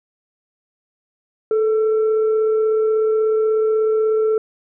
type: tone with frequency modulation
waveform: sine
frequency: 435.8 Hz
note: A4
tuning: 17 cents flat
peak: -14 dBFS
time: 1.51-4.38 s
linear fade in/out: 2 ms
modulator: 908 Hz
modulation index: 0.22
effects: none